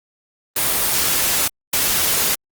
white noise bursts at uneven times, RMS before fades -18 dBFS, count 2, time 0.56-1.48 / 1.73-2.35 s, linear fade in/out 5 ms, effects Opus 24 kbps

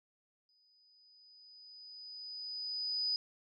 sine tone with exponential growth, 4978 Hz, D#8, in tune, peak -30 dBFS, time 0.49-3.16 s, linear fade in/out 1 ms, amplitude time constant 580 ms, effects none

